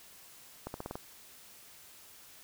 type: accelerating click train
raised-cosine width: 1 ms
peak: -24 dBFS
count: 6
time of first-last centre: 0.67-0.955 s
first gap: 71 ms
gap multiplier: 0.89
effects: white hiss -55 dBFS RMS until 2.43 s